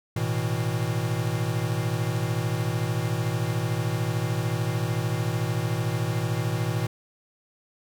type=chord; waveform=square; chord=A suspended second; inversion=none; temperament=equal with one note detuned; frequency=110 / 123.47 / 161.14 Hz; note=A2 / B2 / E3; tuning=0 / 0 / -39 cents; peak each=-29 / -29 / -31 dBFS; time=0.16-6.87 s; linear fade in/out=5 ms; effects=none